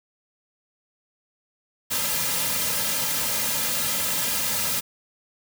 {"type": "noise with comb filter", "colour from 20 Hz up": "white", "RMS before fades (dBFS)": -25, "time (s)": [1.9, 4.81], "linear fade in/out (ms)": 20, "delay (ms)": 2.7, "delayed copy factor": -0.9, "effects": []}